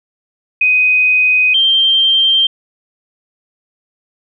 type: tone pair in turn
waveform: sine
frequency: 2504 / 3155 Hz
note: D#7 / G7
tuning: +10 / +10 cents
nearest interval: major third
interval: 400 cents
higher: second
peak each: -8 dBFS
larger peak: neither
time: 0.61-1.54 / 1.54-2.47 s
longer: neither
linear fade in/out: 5 ms
effects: none